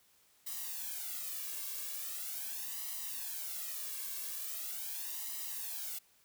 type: noise with flanger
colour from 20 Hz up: blue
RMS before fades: -41 dBFS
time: 0.46-5.99 s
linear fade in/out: 10 ms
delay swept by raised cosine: 1 to 1.83 ms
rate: 0.41 Hz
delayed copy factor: +0.95
effects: white hiss -68 dBFS RMS until 6.24 s